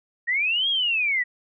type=linear two-way sweep; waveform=sine; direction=up then down; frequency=1843 to 3322 to 1898 Hz; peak=-20 dBFS; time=0.27-1.24 s; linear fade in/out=20 ms; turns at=0.69 s; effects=none